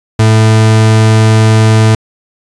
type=tone; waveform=40% pulse; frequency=110 Hz; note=A2; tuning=in tune; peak=-3 dBFS; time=0.19-1.95 s; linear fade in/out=5 ms; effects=resampled to 22050 Hz + 7-bit